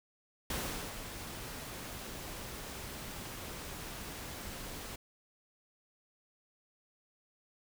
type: noise with ADSR envelope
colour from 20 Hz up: pink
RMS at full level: -36 dBFS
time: 0.5-4.96 s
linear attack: 3 ms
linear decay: 430 ms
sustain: -8 dB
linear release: 7 ms
effects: none